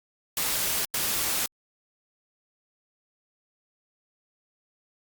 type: noise bursts at uneven times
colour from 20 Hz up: white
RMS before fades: -27 dBFS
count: 2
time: 0.37-0.85 / 0.94-1.46 s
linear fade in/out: 2 ms
effects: Opus 48 kbps